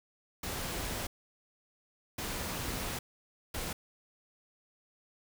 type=noise bursts at uneven times; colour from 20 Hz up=pink; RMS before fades=-37 dBFS; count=3; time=0.43-1.07 / 2.18-2.99 / 3.54-3.73 s; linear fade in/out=5 ms; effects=none